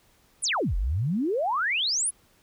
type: exponential two-way sweep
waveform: sine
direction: down then up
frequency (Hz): 11040 to 40.38 to 11040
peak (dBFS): -23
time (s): 0.42-2.11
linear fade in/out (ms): 20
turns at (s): 0.76
effects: pink hiss -62 dBFS RMS until 2.42 s